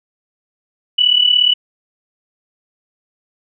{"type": "tone with amplitude modulation", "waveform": "sine", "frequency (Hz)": 2960, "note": "F#7", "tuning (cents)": 0, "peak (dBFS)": -6, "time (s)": [0.98, 1.54], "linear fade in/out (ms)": 10, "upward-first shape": "sine", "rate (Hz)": 37.1, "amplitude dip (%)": 75, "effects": []}